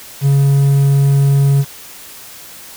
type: tone with quantisation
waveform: triangle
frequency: 139.2 Hz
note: C#3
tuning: 8 cents sharp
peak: -6 dBFS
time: 0.21-1.65 s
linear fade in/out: 50 ms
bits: 6
effects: white hiss -35 dBFS RMS until 2.76 s